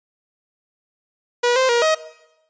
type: tone with pitch steps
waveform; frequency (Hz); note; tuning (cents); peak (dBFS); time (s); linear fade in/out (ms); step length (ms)
sawtooth; 483.9 / 521 / 474.6 / 631; B4 / C5 / A#4 / D#5; -35 / -7 / +31 / +24; -11; 1.43-1.95; 10; 130
effects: noise-tail reverb RT60 0.9 s tail -17 dB re dry + resampled to 16000 Hz